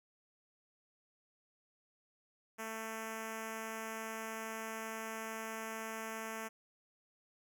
5% pulse tone with notch filter, 222.3 Hz, A3, 18 cents sharp, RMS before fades -43 dBFS, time 2.58-6.49 s, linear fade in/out 20 ms, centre 3800 Hz, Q 1.2, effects none

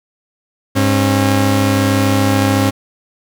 sawtooth tone pair together, 101.4 / 270.7 Hz, G#2 / C#4, -41 / -41 cents, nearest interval octave + perfect fourth, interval 1700 cents, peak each -10 dBFS, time 0.75-2.71 s, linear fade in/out 20 ms, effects none

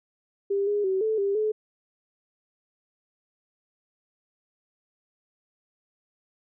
sine tone with pitch steps, 398 / 412 / 380.1 / 437.7 / 397.9 / 429.8 Hz, G4 / G#4 / F#4 / A4 / G4 / A4, +26 / -14 / +47 / -9 / +26 / -41 cents, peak -22 dBFS, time 0.5-1.52 s, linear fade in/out 10 ms, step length 170 ms, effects none

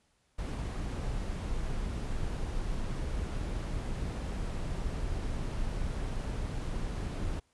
brown noise, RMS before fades -34 dBFS, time 0.38-7.4 s, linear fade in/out 10 ms, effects pink hiss -72 dBFS RMS until 7.53 s + resampled to 24000 Hz

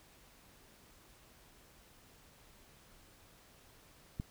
click, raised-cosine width 5 ms, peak -25 dBFS, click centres 4.199 s, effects pink hiss -62 dBFS RMS until 4.3 s

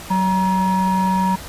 triangle ring-modulated tone, 380 Hz, F#4, 46 cents sharp, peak -10 dBFS, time 0.1-1.36 s, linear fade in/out 10 ms, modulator 567 Hz, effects pink hiss -35 dBFS RMS until 1.48 s + resampled to 32000 Hz

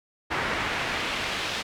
brown noise with band-pass filter sweep, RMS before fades -29 dBFS, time 0.3-1.63 s, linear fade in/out 20 ms, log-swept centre 1700 to 3500 Hz, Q 1.1, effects none

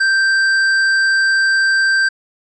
sine tone with hard clipping, 1568 Hz, G6, in tune, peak -13 dBFS, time 0-2.09 s, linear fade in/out 10 ms, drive 8 dB, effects resampled to 22050 Hz

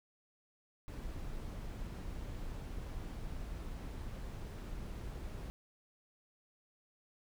brown noise, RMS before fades -43 dBFS, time 0.88-5.5 s, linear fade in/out 0 ms, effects none

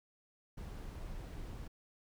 brown noise, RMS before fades -45 dBFS, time 0.57-1.68 s, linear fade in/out 10 ms, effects none

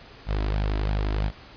sawtooth tone with flanger, 51.4 Hz, G#1, 17 cents flat, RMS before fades -25 dBFS, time 0.26-1.32 s, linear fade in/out 50 ms, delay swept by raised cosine 1.2 to 3.1 ms, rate 3 Hz, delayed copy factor +0.55, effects pink hiss -47 dBFS RMS until 1.56 s + resampled to 11025 Hz

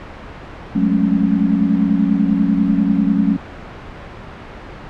sine tone cluster, 182.1 / 206.2 / 216.4 / 275.9 Hz, F#3 / G#3 / A3 / C#4, -27 / -12 / -29 / -8 cents, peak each -18 dBFS, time 0.75-3.37 s, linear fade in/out 10 ms, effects pink hiss -33 dBFS RMS until 4.89 s + low-pass 2000 Hz 12 dB/octave

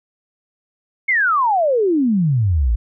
sine exponential sweep, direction down, 2217 to 51.8 Hz, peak -13 dBFS, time 1.08-2.76 s, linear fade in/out 10 ms, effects none

